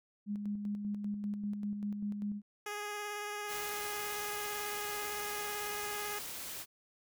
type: tone with tremolo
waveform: sine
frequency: 205.7 Hz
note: G#3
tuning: 16 cents flat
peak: -33 dBFS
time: 0.26-2.42 s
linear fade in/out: 50 ms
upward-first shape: square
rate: 5.1 Hz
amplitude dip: 40%
type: tone with vibrato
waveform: 10% pulse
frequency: 415 Hz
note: G#4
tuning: 1 cent flat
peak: -30 dBFS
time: 2.66-6.19 s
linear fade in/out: 5 ms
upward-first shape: square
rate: 18 Hz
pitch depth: 12 cents each way
type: noise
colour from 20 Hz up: white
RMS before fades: -43 dBFS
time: 3.47-6.66 s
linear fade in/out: 50 ms
effects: none